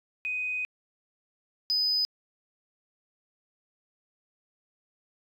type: tone pair in turn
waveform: sine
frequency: 2500 / 5000 Hz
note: D#7 / D#8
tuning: +8 / +8 cents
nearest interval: octave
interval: 1200 cents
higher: second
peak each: -28 / -22 dBFS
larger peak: second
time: 0.25-0.65 / 1.7-2.05 s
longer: first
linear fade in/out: 0 ms
effects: tanh soft clip ceiling -20 dBFS